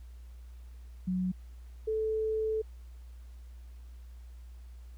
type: tone pair in turn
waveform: sine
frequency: 183.9 / 437.4 Hz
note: F#3 / A4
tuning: -10 / -10 cents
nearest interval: octave + minor third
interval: 1500 cents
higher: second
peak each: -28 dBFS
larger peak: neither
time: 1.07-1.32 / 1.87-2.62 s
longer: second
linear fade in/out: 10 ms
effects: added 60 Hz sine -45 dBFS peak until 4.97 s + pink hiss -67 dBFS RMS until 4.97 s